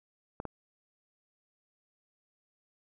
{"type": "clicks", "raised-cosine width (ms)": 1, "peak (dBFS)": -23, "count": 2, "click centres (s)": [0.401, 0.453], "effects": []}